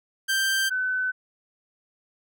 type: tone pair in turn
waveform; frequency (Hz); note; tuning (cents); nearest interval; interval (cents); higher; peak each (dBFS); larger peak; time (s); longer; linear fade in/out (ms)
sawtooth / sine; 1571 / 1510.8; G6 / F#6; +3 / +36; minor second; 67; first; -18 / -23; first; 0.28-0.7 / 0.7-1.12; neither; 20
effects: none